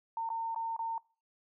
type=tone with dropouts; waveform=sine; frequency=910 Hz; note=A#5; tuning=42 cents flat; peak=-32 dBFS; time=0.17-0.98 s; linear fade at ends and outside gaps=2 ms; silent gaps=0.291-0.301 / 0.547-0.56 / 0.765-0.791 s; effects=noise-tail reverb RT60 0.4 s tail -25 dB re dry